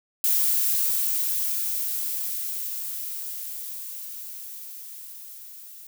violet noise with level ramp, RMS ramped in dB -21 to -44 dBFS, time 0.24-5.87 s, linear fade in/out 2 ms, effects none

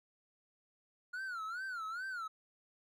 triangle tone with vibrato, 1417 Hz, F6, 25 cents sharp, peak -37 dBFS, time 1.13-2.28 s, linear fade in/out 10 ms, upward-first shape sine, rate 2.4 Hz, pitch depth 170 cents each way, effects none

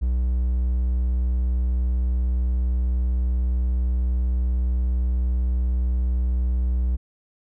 triangle tone, 61.74 Hz, B1, in tune, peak -17 dBFS, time 0.01-6.97 s, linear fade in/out 20 ms, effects none

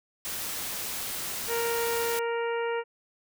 white noise, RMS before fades -34 dBFS, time 0.25-2.19 s, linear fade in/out 0 ms
harmonic tone, 466.2 Hz, A#4, in tune, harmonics 1 / 2 / 3 / 4 / 5 / 6, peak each -28 / -34 / -38 / -40 / -42 / -44 dBFS, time 1.47-2.84 s, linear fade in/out 50 ms
effects none

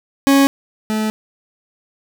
40% pulse tone pair in turn, 275.7 / 216.5 Hz, C#4 / A3, -9 / -28 cents, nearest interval major third, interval 419 cents, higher first, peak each -8 / -16 dBFS, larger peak first, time 0.27-0.47 / 0.9-1.1 s, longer neither, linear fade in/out 0 ms, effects none

